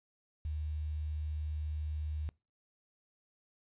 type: tone with quantisation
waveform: sine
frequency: 76.2 Hz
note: D#2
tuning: 36 cents flat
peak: -34 dBFS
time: 0.45-2.29 s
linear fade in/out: 0 ms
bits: 10
effects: noise-tail reverb RT60 0.3 s tail -25 dB re dry + resampled to 8000 Hz